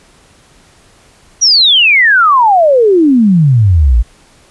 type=exponential sweep; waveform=sine; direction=down; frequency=5920 to 51.91 Hz; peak=-4 dBFS; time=1.41-4.03 s; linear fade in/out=20 ms; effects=pink hiss -45 dBFS RMS until 4.5 s + resampled to 24000 Hz